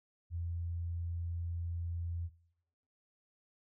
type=tone; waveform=sine; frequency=85.2 Hz; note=F2; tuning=42 cents flat; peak=-35 dBFS; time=0.3-2.3 s; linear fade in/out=50 ms; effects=noise-tail reverb RT60 0.8 s tail -20 dB re dry